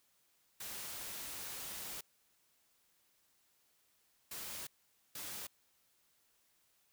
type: noise bursts at uneven times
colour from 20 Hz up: white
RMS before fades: -45 dBFS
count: 3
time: 0.6-2.01 / 4.31-4.67 / 5.15-5.47 s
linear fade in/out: 5 ms
effects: white hiss -74 dBFS RMS until 6.92 s